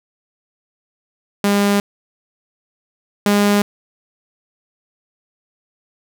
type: tone pair in turn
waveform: sawtooth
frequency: 202.2 / 204.4 Hz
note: G#3 / G#3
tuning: -46 / -27 cents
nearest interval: unison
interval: 19 cents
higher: second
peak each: -9 / -8 dBFS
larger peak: second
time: 1.44-1.8 / 3.26-3.62 s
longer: neither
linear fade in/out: 2 ms
effects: none